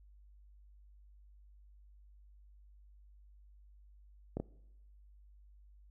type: clicks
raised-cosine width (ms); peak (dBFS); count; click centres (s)
2; -23; 2; 4.37 / 4.4
effects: noise-tail reverb RT60 0.9 s tail -22 dB re dry + added 50 Hz sine -57 dBFS peak until 5.9 s